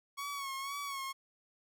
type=tone with vibrato; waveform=sawtooth; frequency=1109 Hz; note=C#6; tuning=in tune; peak=-34 dBFS; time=0.17-1.13 s; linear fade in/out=20 ms; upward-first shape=sine; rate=2 Hz; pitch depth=53 cents each way; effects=none